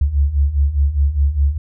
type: beating tone pair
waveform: sine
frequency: 67.9 / 72.8 Hz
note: C#2 / D2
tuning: -35 / -15 cents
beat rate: 4.9 Hz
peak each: -18 / -14 dBFS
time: 0.01-1.58 s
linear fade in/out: 5 ms
effects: none